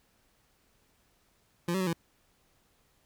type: tone with pitch steps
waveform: 25% pulse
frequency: 172.5 / 190.2 / 185.3 / 167.2 Hz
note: F3 / F#3 / F#3 / E3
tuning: -21 / +48 / +3 / +25 cents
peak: -24 dBFS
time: 1.68-1.932 s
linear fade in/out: 5 ms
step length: 63 ms
effects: pink hiss -69 dBFS RMS until 3.05 s